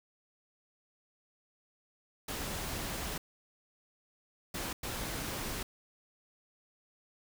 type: noise bursts at uneven times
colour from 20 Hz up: pink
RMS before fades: -38 dBFS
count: 3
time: 2.28-3.18 / 4.54-4.73 / 4.83-5.63 s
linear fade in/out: 5 ms
effects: none